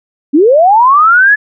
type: linear sweep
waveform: sine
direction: up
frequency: 261.6 to 1730 Hz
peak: -3 dBFS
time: 0.33-1.36 s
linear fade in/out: 20 ms
effects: none